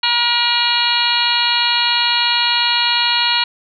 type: harmonic tone with a mistuned harmonic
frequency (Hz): 477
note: A#4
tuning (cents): +40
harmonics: 2 / 3 / 4 / 5 / 6 / 7 / 8 / 9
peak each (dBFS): -21 / -24 / -26 / -23 / -19 / -25 / -21 / -19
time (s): 0.03-3.44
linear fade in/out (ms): 5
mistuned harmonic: 8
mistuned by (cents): +34
effects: none